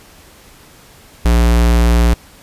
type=tone; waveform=square; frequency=58.5 Hz; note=A#1; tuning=7 cents sharp; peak=-9 dBFS; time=1.25-2.14 s; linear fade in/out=5 ms; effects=pink hiss -43 dBFS RMS until 2.42 s + resampled to 32000 Hz